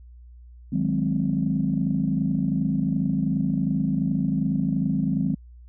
sine chord, Ab dominant seventh, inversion second, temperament equal, 155.56 / 185 / 207.7 / 261.6 Hz, Eb3 / Gb3 / Ab3 / C4, 0 / 0 / 0 / 0 cents, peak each -26 dBFS, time 0.72-5.35 s, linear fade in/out 10 ms, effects tanh soft clip ceiling -11 dBFS + added 60 Hz sine -43 dBFS peak until 5.68 s

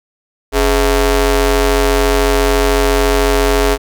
sawtooth ring-modulated tone, 232 Hz, A#3, 8 cents flat, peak -3 dBFS, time 0.52-3.78 s, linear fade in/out 50 ms, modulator 185 Hz, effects none

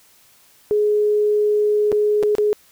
sine tone with dropouts, 419.4 Hz, G#4, 17 cents sharp, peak -14 dBFS, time 0.71-2.53 s, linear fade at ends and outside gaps 0 ms, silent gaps 1.918-1.926 / 2.228-2.234 / 2.352-2.383 s, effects white hiss -53 dBFS RMS until 2.71 s

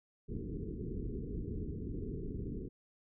pink low-pass noise, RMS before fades -40 dBFS, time 0.28-2.69 s, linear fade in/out 20 ms, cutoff 450 Hz, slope 96 dB/octave, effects none

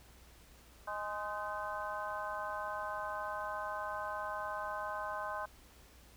harmonic tone with a mistuned harmonic, 207.8 Hz, G#3, 1 cent sharp, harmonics 3 / 4 / 5 / 6 / 7, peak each -43 / -44 / -41 / -46 / -44 dBFS, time 0.87-5.46 s, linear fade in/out 10 ms, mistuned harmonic 7, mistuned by +88 cents, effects added 60 Hz sine -61 dBFS peak until 6.16 s + pink hiss -61 dBFS RMS until 6.16 s

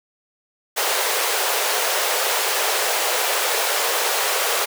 pink high-pass noise, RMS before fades -21 dBFS, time 0.76-4.66 s, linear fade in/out 20 ms, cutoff 420 Hz, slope 48 dB/octave, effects none

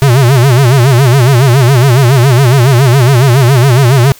square tone with vibrato, 128.8 Hz, C3, 27 cents flat, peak -4 dBFS, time 0.02-4.12 s, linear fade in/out 0 ms, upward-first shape sine, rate 7.2 Hz, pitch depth 170 cents each way, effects white hiss -37 dBFS RMS until 4.19 s

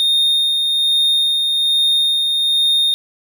triangle tone with tremolo, 3677 Hz, A#7, 24 cents flat, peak -10 dBFS, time 0-2.94 s, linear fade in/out 0 ms, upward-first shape sine, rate 1.2 Hz, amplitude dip 30%, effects none

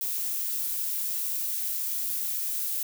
violet noise, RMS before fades -30 dBFS, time 0.01-2.83 s, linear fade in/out 2 ms, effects none

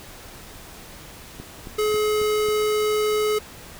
click train, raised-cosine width 3 ms, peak -23 dBFS, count 5, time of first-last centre 1.4-2.487 s, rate 3.68 Hz
square tone, 425.1 Hz, G#4, 40 cents sharp, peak -20 dBFS, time 1.78-3.39 s, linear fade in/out 10 ms
effects pink hiss -42 dBFS RMS until 3.79 s

